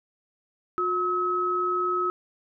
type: tone pair together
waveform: sine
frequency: 360.1 / 1284 Hz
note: F#4 / E6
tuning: -47 / -46 cents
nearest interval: octave + minor seventh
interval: 2201 cents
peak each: -28 / -24 dBFS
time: 0.78-2.1 s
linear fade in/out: 0 ms
effects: none